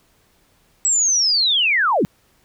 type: linear sweep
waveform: sine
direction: down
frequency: 7860 to 137.1 Hz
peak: -14 dBFS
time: 0.85-2.05 s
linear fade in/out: 0 ms
effects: pink hiss -59 dBFS RMS until 2.44 s